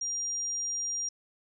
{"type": "tone", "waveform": "sine", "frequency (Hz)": 5700, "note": "F8", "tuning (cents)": 34, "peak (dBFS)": -30, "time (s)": [0.01, 1.09], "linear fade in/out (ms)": 5, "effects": []}